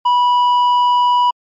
triangle tone with tanh clipping, 980 Hz, B5, 14 cents flat, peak -11 dBFS, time 0.05-1.31 s, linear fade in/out 10 ms, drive 10 dB, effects MP3 48 kbps

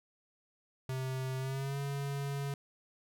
square tone with pitch glide, 130.81 to 140.2 Hz, C3 to C#3, 0 to +20 cents, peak -35 dBFS, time 0.89-2.54 s, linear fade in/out 2 ms, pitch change +120 cents, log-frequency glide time 1.38-1.78 s, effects none

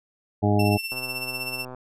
harmonic tone, 103.2 Hz, G#2, 10 cents flat, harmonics 1 / 2 / 3 / 4 / 6 / 7 / 8, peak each -21 / -24 / -26 / -27 / -29 / -29 / -30 dBFS, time 0.42-0.78 s, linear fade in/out 20 ms
30% pulse tone with tremolo, 2700 Hz, E7, 41 cents sharp, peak -24 dBFS, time 0.59-1.65 s, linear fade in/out 5 ms, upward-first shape sine, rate 16 Hz, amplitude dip 60%
click train, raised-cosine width 1 ms, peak -25 dBFS, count 106, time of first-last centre 0.92-1.747 s, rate 127 Hz
effects none

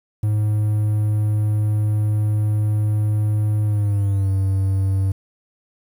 triangle tone with pitch glide, 106 to 96.64 Hz, G#2 to G2, +36 to -24 cents, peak -14 dBFS, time 0.23-5.12 s, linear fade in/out 5 ms, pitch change -160 cents, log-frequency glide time 3.64-4.3 s, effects 8-bit

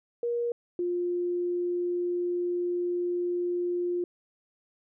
sine tone pair in turn, 474.5 / 352.5 Hz, A#4 / F4, +31 / +16 cents, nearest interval perfect fourth, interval 515 cents, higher first, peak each -26 dBFS, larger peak neither, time 0.23-0.52 / 0.79-4.04 s, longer second, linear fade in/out 2 ms, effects none

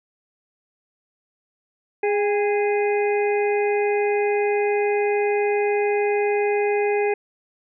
harmonic tone with a mistuned harmonic, 413.5 Hz, G#4, 8 cents flat, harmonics 1 / 2 / 4 / 5 / 6, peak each -19 / -26 / -35 / -32 / -31 dBFS, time 2.03-7.14 s, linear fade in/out 5 ms, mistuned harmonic 2, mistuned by -35 cents, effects none

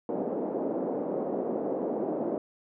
white band-pass noise, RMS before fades -31 dBFS, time 0.09-2.38 s, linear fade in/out 2 ms, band 220 to 580 Hz, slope 24 dB/octave, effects none

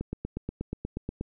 click train, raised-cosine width 3 ms, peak -19 dBFS, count 11, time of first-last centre 0.01-1.21 s, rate 8.33 Hz, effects none

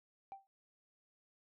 sine tone with exponential decay, 781 Hz, G5, 7 cents flat, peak -40 dBFS, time 0.32-0.47 s, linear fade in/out 0 ms, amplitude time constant 31 ms, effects tanh soft clip ceiling -42 dBFS

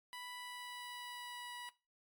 15% pulse tone with pitch glide, 987.8 to 974.2 Hz, B5 to B5, 0 to -24 cents, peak -40 dBFS, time 0.13-1.69 s, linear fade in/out 0 ms, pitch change -24 cents, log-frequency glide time 0.32-1.52 s, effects noise-tail reverb RT60 0.3 s tail -20 dB re dry + AAC 64 kbps

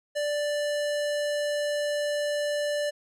square tone with low-pass filter, 587.3 Hz, D5, in tune, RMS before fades -28 dBFS, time 0.15-2.91 s, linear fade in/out 20 ms, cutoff 10000 Hz, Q 0.75, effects none

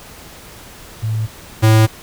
sine / square tone pair in turn, 110 / 110 Hz, A2 / A2, 0 / 0 cents, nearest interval unison, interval 0 cents, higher neither, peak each -16 / -8 dBFS, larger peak second, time 1.02-1.27 / 1.62-1.87 s, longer neither, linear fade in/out 20 ms, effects pink hiss -38 dBFS RMS until 2.02 s

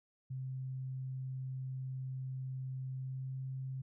sine tone with pitch glide, 130.81 to 131.95 Hz, C3 to C3, 0 to +15 cents, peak -38 dBFS, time 0.3-3.82 s, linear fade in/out 10 ms, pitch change +15 cents, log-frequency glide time 2.95-3.4 s, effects none

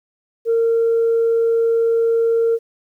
sine tone, 459 Hz, A#4, 27 cents flat, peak -12 dBFS, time 0.45-2.59 s, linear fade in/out 50 ms, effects tanh soft clip ceiling -10 dBFS + 9-bit

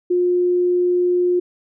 sine tone, 356.6 Hz, F4, 36 cents sharp, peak -14 dBFS, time 0.1-1.4 s, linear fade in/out 10 ms, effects none

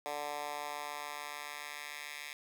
10% pulse tone with high-pass filter sweep, 146.83 Hz, D3, in tune, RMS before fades -42 dBFS, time 0.06-2.33 s, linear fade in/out 0 ms, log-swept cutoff 640 to 2100 Hz, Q 1.5, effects none

